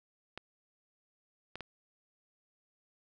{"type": "clicks", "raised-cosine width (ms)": 0.3, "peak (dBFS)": -25, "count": 3, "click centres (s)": [0.376, 1.556, 1.607], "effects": []}